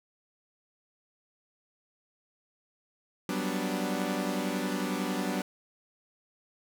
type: chord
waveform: sawtooth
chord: G major seventh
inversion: third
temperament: equal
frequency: 185 / 196 / 246.9 / 293.7 Hz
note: F#3 / G3 / B3 / D4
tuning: 0 / 0 / 0 / 0 cents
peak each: -31 dBFS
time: 3.29-5.42 s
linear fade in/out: 2 ms
effects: none